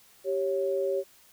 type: tone pair together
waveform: sine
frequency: 390 / 551.5 Hz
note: G4 / C#5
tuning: -9 / -9 cents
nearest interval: tritone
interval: 600 cents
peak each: -28 dBFS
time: 0.24-1.04 s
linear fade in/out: 50 ms
effects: white hiss -58 dBFS RMS until 1.32 s